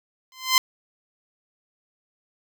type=tone with exponential growth; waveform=10% pulse; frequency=1036 Hz; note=C6; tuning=17 cents flat; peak=-3 dBFS; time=0.32-0.58 s; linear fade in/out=1 ms; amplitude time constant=55 ms; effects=none